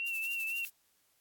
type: tone with vibrato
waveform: sine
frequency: 2700 Hz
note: E7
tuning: 41 cents sharp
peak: -33 dBFS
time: 0-0.65 s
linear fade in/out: 0 ms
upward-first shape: sine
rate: 3.9 Hz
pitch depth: 44 cents each way
type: noise with tremolo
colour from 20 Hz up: violet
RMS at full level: -42 dBFS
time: 0.06-0.7 s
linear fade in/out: 5 ms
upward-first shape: sine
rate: 12 Hz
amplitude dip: 70%
effects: white hiss -72 dBFS RMS until 1.2 s + AAC 64 kbps